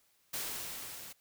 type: noise with level ramp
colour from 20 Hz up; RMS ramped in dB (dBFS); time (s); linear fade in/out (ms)
white; -37 to -48; 0.33-1.13; 10
effects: white hiss -71 dBFS RMS until 1.2 s